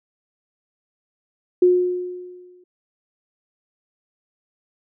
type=tone with exponential decay; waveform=sine; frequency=360.2 Hz; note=F#4; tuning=46 cents flat; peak=-9 dBFS; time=1.62-2.64 s; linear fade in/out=5 ms; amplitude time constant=220 ms; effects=none